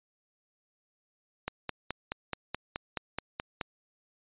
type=click train; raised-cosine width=0.3 ms; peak=-16 dBFS; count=11; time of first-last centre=1.48-3.612 s; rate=4.69 Hz; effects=resampled to 8000 Hz